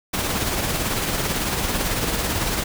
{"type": "noise with tremolo", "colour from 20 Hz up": "pink", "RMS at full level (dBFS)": -22, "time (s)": [0.13, 2.64], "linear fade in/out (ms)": 10, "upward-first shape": "sine", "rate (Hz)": 18, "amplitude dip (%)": 35, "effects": []}